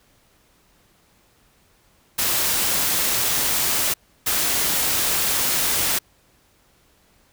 white noise bursts at uneven times, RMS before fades -21 dBFS, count 2, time 2.18-3.94 / 4.26-5.99 s, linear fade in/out 10 ms, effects pink hiss -59 dBFS RMS until 7.32 s

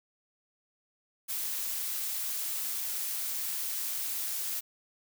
blue noise, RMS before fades -34 dBFS, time 1.28-4.61 s, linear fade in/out 20 ms, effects none

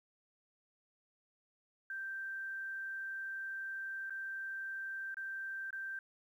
sine tone with dropouts, 1568 Hz, G6, in tune, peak -39 dBFS, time 1.9-5.99 s, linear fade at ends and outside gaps 2 ms, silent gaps 4.097-4.105 / 5.144-5.169 / 5.706-5.728 s, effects 12-bit

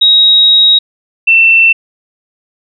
sine tone pair in turn, 3797 / 2684 Hz, A#7 / E7, +31 / +31 cents, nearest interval tritone, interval 600 cents, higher first, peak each -3 dBFS, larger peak neither, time 0.01-0.79 / 1.27-1.73 s, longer first, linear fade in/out 10 ms, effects none

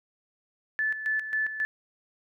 sine tone with tremolo, 1742 Hz, A6, 18 cents flat, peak -24 dBFS, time 0.79-1.65 s, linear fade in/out 0 ms, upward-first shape square, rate 3.7 Hz, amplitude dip 65%, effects none

